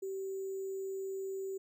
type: tone with sample-and-hold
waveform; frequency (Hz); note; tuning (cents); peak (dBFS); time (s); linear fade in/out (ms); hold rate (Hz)
sine; 385.2; G4; -30; -36; 0.02-1.58; 10; 7350
effects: none